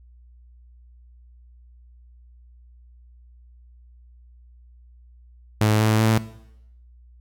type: tone with pitch steps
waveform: sawtooth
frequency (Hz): 107.3 / 109.11 / 110.96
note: A2 / A2 / A2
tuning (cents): -43 / -14 / +15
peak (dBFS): -12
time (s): 5.61-6.18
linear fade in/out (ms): 0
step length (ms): 190
effects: noise-tail reverb RT60 0.8 s tail -17 dB re dry + added 60 Hz sine -47 dBFS peak until 7.2 s